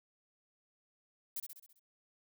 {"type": "noise with echo", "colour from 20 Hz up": "violet", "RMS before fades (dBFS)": -39, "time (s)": [1.36, 1.4], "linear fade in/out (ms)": 5, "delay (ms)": 66, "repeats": 6, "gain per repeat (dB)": -5, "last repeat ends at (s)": 1.796, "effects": []}